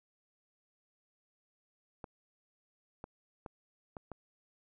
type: clicks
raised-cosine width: 1 ms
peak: -29 dBFS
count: 5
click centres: 2.042 / 3.041 / 3.462 / 3.968 / 4.117 s
effects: none